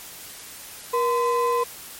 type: ring-modulated tone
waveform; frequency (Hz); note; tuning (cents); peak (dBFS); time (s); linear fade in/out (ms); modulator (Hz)
triangle; 751; F#5; +26; -14; 0.93-1.64; 10; 274
effects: white hiss -40 dBFS RMS until 1.99 s + MP3 64 kbps